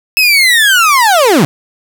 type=linear sweep; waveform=30% pulse; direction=down; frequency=2617 to 123.2 Hz; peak=-3 dBFS; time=0.17-1.45 s; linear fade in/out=0 ms; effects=none